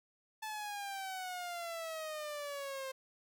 sawtooth exponential sweep, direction down, 874 to 525 Hz, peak -36 dBFS, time 0.42-2.92 s, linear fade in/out 10 ms, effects none

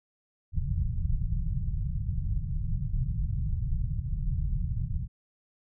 pink low-pass noise, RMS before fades -29 dBFS, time 0.52-5.08 s, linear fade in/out 50 ms, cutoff 160 Hz, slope 48 dB/octave, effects none

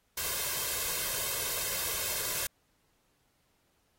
white noise with comb filter, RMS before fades -33 dBFS, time 0.17-2.47 s, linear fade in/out 5 ms, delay 1.9 ms, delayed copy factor +0.65, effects pink hiss -73 dBFS RMS until 3.98 s + AAC 48 kbps

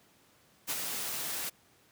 white noise with ADSR envelope, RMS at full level -32 dBFS, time 0.67-1.5 s, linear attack 34 ms, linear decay 41 ms, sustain -4 dB, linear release 15 ms, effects pink hiss -64 dBFS RMS until 1.91 s + high-pass 100 Hz 12 dB/octave

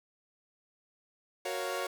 sawtooth chord, Gb major seventh, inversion none, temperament equal, 370 / 466.2 / 554.4 / 698.5 Hz, Gb4 / Bb4 / Db5 / F5, 0 / 0 / 0 / 0 cents, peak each -35 / -36 / -33 / -36 dBFS, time 1.45-1.87 s, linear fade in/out 5 ms, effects none

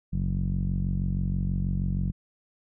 sawtooth tone with low-pass filter, 46.25 Hz, F#1, in tune, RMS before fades -27 dBFS, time 0.12-2.12 s, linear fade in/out 20 ms, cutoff 170 Hz, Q 4.6, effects none

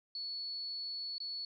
sine tone with dropouts, 4413 Hz, C#8, 9 cents flat, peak -38 dBFS, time 0.15-1.45 s, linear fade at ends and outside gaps 2 ms, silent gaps 1.182-1.202 s, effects none

